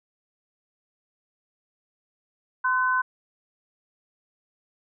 sine tone pair together, 1028.4 / 1510 Hz, C6 / F#6, -30 / +35 cents, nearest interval perfect fifth, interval 665 cents, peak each -23 dBFS, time 2.64-3.02 s, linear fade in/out 10 ms, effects none

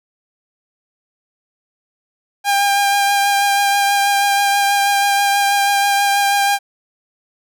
sawtooth tone with vibrato, 802 Hz, G5, 39 cents sharp, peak -9 dBFS, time 2.44-6.59 s, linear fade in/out 50 ms, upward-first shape triangle, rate 6.2 Hz, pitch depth 19 cents each way, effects none

